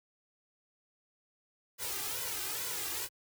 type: noise with flanger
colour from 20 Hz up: white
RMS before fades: -37 dBFS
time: 1.78-3.09 s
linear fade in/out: 50 ms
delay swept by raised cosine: 2 to 2.53 ms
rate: 2.3 Hz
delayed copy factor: +0.8
effects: high-pass 60 Hz 12 dB/octave